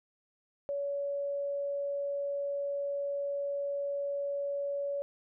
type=tone; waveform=sine; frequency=565 Hz; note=C#5; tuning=33 cents sharp; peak=-31 dBFS; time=0.69-5.02 s; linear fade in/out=0 ms; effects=none